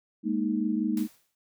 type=chord; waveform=sine; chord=Ab suspended second; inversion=none; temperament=equal; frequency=207.7 / 233.1 / 311.1 Hz; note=Ab3 / Bb3 / Eb4; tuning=0 / 0 / 0 cents; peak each=-29 dBFS; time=0.23-1.08 s; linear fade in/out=50 ms
type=noise with exponential decay; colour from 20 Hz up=white; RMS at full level=-42 dBFS; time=0.97-1.35 s; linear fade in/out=2 ms; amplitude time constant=82 ms
effects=none